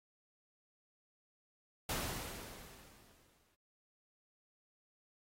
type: noise with exponential decay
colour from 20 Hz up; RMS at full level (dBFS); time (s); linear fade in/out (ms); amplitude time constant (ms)
pink; -37; 1.89-3.55; 2; 360
effects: AAC 48 kbps